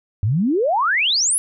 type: exponential sweep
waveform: sine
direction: up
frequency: 92.8 to 11175 Hz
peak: -15 dBFS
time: 0.23-1.38 s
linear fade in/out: 0 ms
effects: none